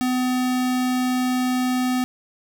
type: tone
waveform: square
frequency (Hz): 252.7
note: B3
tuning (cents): +40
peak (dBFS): -20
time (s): 0.01-2.04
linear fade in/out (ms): 0
effects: none